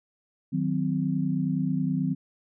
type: chord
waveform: sine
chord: C diminished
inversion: first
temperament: equal with one note detuned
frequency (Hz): 155.56 / 185 / 257.6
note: Eb3 / Gb3 / C4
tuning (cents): 0 / 0 / -27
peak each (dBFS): -28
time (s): 0.52-2.15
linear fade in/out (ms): 20
effects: none